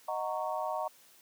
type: chord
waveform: sine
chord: D# minor seventh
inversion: none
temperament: equal with one note detuned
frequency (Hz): 622.3 / 740 / 924.3 / 1108.7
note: D#5 / F#5 / A#5 / C#6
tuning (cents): 0 / 0 / -15 / 0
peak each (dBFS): -36 / -37 / -37 / -39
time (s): 0.08-0.88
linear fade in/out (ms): 5
effects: white hiss -60 dBFS RMS until 1.21 s + high-pass 150 Hz 12 dB/octave